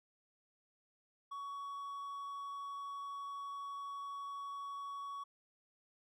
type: tone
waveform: triangle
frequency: 1122 Hz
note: C#6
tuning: 21 cents sharp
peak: -40 dBFS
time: 1.31-5.24 s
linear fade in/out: 10 ms
effects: none